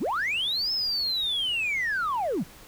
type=linear two-way sweep; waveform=sine; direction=up then down; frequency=126.1 to 5274 to 126.1 Hz; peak=-23 dBFS; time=0-2.44 s; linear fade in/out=20 ms; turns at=0.72 s; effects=tanh soft clip ceiling -22 dBFS + pink hiss -49 dBFS RMS until 2.67 s